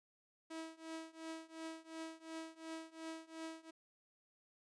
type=tone with tremolo; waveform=sawtooth; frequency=323.1 Hz; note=E4; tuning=35 cents flat; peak=-39 dBFS; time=0.5-3.71 s; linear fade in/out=10 ms; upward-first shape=triangle; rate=2.8 Hz; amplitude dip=95%; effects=resampled to 22050 Hz